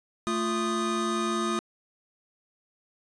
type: tone cluster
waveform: square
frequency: 222.5 / 349.2 / 1236 Hz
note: A3 / F4 / D#6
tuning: +20 / 0 / -12 cents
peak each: -31 dBFS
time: 0.27-1.59 s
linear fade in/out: 0 ms
effects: resampled to 22050 Hz